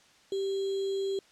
sine tone with sample-and-hold, 390 Hz, G4, 9 cents flat, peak -28 dBFS, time 0.32-1.19 s, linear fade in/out 2 ms, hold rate 3675 Hz, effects white hiss -60 dBFS RMS until 1.31 s + low-pass 6000 Hz 12 dB/octave

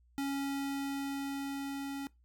square tone with level ramp, 277.2 Hz, C#4, in tune, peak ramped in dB -33 to -38 dBFS, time 0.18-2.07 s, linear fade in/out 0 ms, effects noise-tail reverb RT60 0.2 s tail -21 dB re dry + added 60 Hz sine -63 dBFS peak until 2.24 s

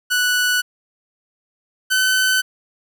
sawtooth tone pair in turn, 1480 / 1518.1 Hz, F#6 / F#6, 0 / +44 cents, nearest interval unison, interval 44 cents, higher second, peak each -12 / -11 dBFS, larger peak second, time 0.1-0.62 / 1.9-2.42 s, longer neither, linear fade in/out 20 ms, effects none

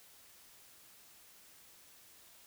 silence, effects white hiss -60 dBFS RMS until 2.46 s

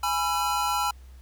square chord, E major, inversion first, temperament equal with one note detuned, 830.6 / 987.8 / 1348.5 Hz, G#5 / B5 / E6, 0 / 0 / +39 cents, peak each -29 dBFS, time 0.03-0.91 s, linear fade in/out 5 ms, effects added 64 Hz sine -44 dBFS peak until 1.21 s + pink hiss -60 dBFS RMS until 1.21 s

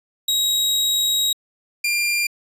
sawtooth tone pair in turn, 3814 / 2392 Hz, A#7 / D7, +39 / +31 cents, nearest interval minor sixth, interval 808 cents, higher first, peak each -14 / -15 dBFS, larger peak first, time 0.28-1.33 / 1.84-2.27 s, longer first, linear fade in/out 5 ms, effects resampled to 32000 Hz

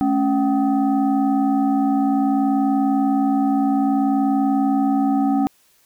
sine tone with frequency modulation, 276.3 Hz, C#4, 6 cents flat, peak -15 dBFS, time 0.01-5.47 s, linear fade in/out 0 ms, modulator 492 Hz, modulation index 0.87, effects white hiss -58 dBFS RMS until 5.85 s

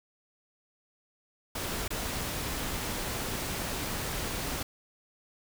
pink noise with dropouts, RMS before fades -34 dBFS, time 1.55-4.63 s, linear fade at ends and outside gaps 5 ms, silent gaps 1.88-1.904 s, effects none

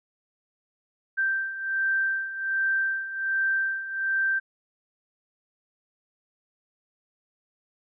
sine beating tone pair, 1566 / 1567.3 Hz, G6 / G6, -2 / -1 cents, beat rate 1.3 Hz, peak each -30 / -25 dBFS, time 1.17-4.4 s, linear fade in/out 20 ms, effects none

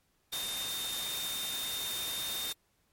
sine tone in noise, 3650 Hz, A#7, 37 cents flat, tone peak -36 dBFS, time 0.32-2.53 s, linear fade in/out 10 ms, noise white, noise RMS -38 dBFS, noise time 0.32-2.53 s, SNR -1 dB, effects pink hiss -73 dBFS RMS until 2.92 s + MP3 64 kbps

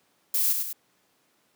violet noise with echo, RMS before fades -24 dBFS, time 0.34-0.53 s, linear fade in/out 5 ms, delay 100 ms, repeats 2, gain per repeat -5 dB, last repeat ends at 0.73 s, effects pink hiss -67 dBFS RMS until 1.55 s + high-pass 200 Hz 12 dB/octave

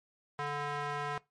square tone with band-pass filter, 145.5 Hz, D3, 16 cents flat, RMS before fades -36 dBFS, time 0.39-1.18 s, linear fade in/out 0 ms, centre 1200 Hz, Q 1.2, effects noise-tail reverb RT60 0.2 s tail -20 dB re dry + MP3 48 kbps

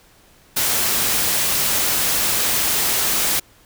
white noise, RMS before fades -19 dBFS, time 0.56-3.4 s, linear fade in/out 10 ms, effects pink hiss -52 dBFS RMS until 3.65 s

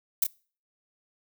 violet noise with echo, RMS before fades -22 dBFS, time 0.22-0.24 s, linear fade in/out 2 ms, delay 27 ms, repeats 1, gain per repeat -7 dB, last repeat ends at 0.267 s, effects noise-tail reverb RT60 0.4 s tail -24 dB re dry

